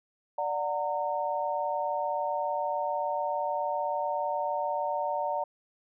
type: chord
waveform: sine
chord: D augmented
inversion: none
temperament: just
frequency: 587.3 / 734.2 / 917.7 Hz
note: D5 / F#5 / A#5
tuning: 0 / -14 / -27 cents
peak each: -32 / -33 / -31 dBFS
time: 0.38-5.44 s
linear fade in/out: 5 ms
effects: none